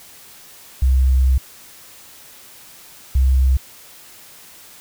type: tone pair in turn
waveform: sine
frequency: 65 / 65.45 Hz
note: C2 / C2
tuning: -11 / +1 cents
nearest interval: unison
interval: 12 cents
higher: second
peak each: -11 dBFS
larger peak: neither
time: 0.82-1.38 / 3.15-3.57 s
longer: first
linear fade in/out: 5 ms
effects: white hiss -43 dBFS RMS until 4.8 s